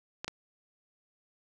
clicks, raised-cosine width 0.2 ms, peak -18 dBFS, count 2, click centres 0.245 / 0.28 s, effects none

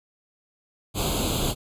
pink noise with comb filter, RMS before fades -25 dBFS, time 0.94-1.55 s, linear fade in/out 50 ms, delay 0.27 ms, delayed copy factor +0.95, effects resampled to 32000 Hz

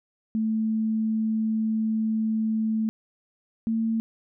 sine tone pair in turn, 220 / 224.9 Hz, A3 / A3, 0 / +38 cents, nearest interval unison, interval 38 cents, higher second, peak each -22 / -22 dBFS, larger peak neither, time 0.35-2.89 / 3.67-4 s, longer first, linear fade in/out 0 ms, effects none

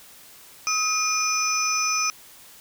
sine tone cluster, 1271 / 2438 / 5240 / 6000 Hz, D#6 / D#7 / E8 / F#8, +36 / -36 / -11 / +23 cents, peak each -26 / -26 / -27 / -25 dBFS, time 0.67-2.1 s, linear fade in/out 0 ms, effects tanh soft clip ceiling -12 dBFS + white hiss -48 dBFS RMS until 2.6 s

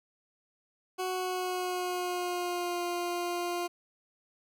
20% pulse tone with pitch glide, 370 to 350.4 Hz, F#4 to F4, 0 to +6 cents, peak -26 dBFS, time 0.98-3.68 s, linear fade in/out 20 ms, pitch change -94 cents, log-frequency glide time 1.08-2.83 s, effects none

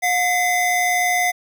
square tone pair together, 719 / 2036 Hz, F#5 / C7, -50 / -48 cents, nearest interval octave + tritone, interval 1802 cents, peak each -20 / -20 dBFS, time 0.02-1.32 s, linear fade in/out 20 ms, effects none

